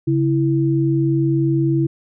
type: tone pair together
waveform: sine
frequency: 138.59 / 329.6 Hz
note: C#3 / E4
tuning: 0 / 0 cents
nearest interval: octave + minor third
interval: 1500 cents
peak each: -17 dBFS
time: 0.07-1.87 s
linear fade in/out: 10 ms
effects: none